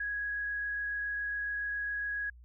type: tone with frequency modulation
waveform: sine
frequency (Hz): 1662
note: G#6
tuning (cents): +1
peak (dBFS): -32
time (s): 0-2.3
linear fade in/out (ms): 5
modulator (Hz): 27.2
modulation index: 0.38
effects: added 60 Hz sine -51 dBFS peak until 2.44 s

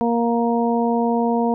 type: harmonic tone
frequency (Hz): 234.3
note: A#3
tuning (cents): +9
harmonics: 1 / 2 / 3 / 4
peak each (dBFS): -19 / -22 / -24 / -25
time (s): 0.01-1.54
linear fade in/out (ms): 0
effects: none

